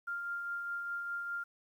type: tone with tremolo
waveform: sine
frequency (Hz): 1396.9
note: F6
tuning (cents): 0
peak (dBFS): -34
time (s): 0.07-1.44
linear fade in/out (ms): 10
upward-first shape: triangle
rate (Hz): 4.9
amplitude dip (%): 35
effects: 11-bit